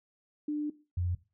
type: tone pair in turn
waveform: sine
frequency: 298.1 / 88.63 Hz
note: D4 / F2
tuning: +26 / +26 cents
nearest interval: octave + major sixth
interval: 2100 cents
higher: first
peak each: -29 / -28 dBFS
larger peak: second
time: 0.48-0.7 / 0.97-1.15 s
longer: first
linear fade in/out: 5 ms
effects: noise-tail reverb RT60 0.3 s tail -17 dB re dry